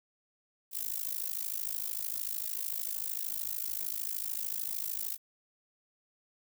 violet noise with amplitude modulation, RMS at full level -32 dBFS, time 0.71-5.18 s, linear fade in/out 50 ms, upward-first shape sine, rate 53.3 Hz, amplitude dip 95%, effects none

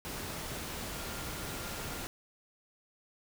sine tone in noise, 1396.9 Hz, F6, in tune, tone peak -51 dBFS, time 0.94-2.04 s, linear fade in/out 0 ms, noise pink, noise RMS -40 dBFS, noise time 0.05-2.07 s, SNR -14 dB, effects none

